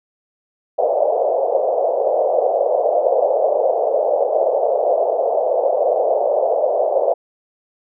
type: band-pass noise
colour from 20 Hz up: pink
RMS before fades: -17 dBFS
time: 0.78-7.14 s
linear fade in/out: 10 ms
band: 500 to 690 Hz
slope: 48 dB/octave
effects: none